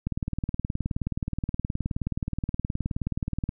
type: click train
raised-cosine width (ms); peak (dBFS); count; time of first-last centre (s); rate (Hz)
5; -15; 66; 0.07-3.491; 19
effects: none